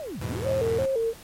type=linear two-way sweep; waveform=sine; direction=down then up; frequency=659.3 to 61.74 to 659.3 Hz; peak=-32 dBFS; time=0-0.52 s; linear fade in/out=0 ms; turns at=0.22 s
type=chord; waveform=sawtooth; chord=E major; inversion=none; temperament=equal; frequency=82.41 / 103.83 / 123.47 Hz; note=E2 / G#2 / B2; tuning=0 / 0 / 0 cents; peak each=-30 dBFS; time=0.21-0.86 s; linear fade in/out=5 ms
type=tone with vibrato; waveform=sine; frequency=493.9 Hz; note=B4; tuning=in tune; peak=-22 dBFS; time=0.44-1.14 s; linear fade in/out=50 ms; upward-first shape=square; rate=2.9 Hz; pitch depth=140 cents each way
effects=pink hiss -47 dBFS RMS until 1.23 s + MP3 64 kbps